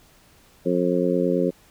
harmonic tone, 89.1 Hz, F2, 35 cents sharp, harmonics 2 / 3 / 4 / 5 / 6, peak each -25 / -25 / -25 / -25 / -25 dBFS, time 0.65-1.51 s, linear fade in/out 20 ms, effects pink hiss -55 dBFS RMS until 1.7 s

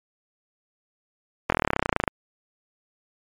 slowing click train, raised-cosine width 0.5 ms, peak -5 dBFS, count 20, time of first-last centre 1.5-2.078 s, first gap 23 ms, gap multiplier 1.03, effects MP3 96 kbps

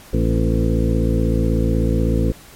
harmonic tone with a mistuned harmonic, 56.2 Hz, A1, 37 cents sharp, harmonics 1 / 2 / 3 / 4 / 5 / 6 / 8 / 9, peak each -18 / -21 / -23 / -24 / -25 / -26 / -27 / -28 dBFS, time 0.13-2.32 s, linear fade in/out 5 ms, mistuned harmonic 5, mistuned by -46 cents, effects pink hiss -43 dBFS RMS until 2.55 s + MP3 64 kbps

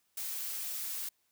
blue noise, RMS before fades -38 dBFS, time 0.17-1.09 s, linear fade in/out 5 ms, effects white hiss -75 dBFS RMS until 1.31 s

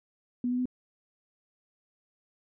sine tone with pitch steps, 245.4 / 248.5 / 251.7 Hz, B3 / B3 / B3, -11 / +11 / +33 cents, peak -26 dBFS, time 0.44-0.656 s, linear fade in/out 2 ms, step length 72 ms, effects none

